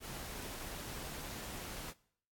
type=noise; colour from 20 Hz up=pink; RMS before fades=-45 dBFS; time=0-1.94 s; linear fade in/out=50 ms; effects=noise-tail reverb RT60 0.6 s tail -20 dB re dry + AAC 64 kbps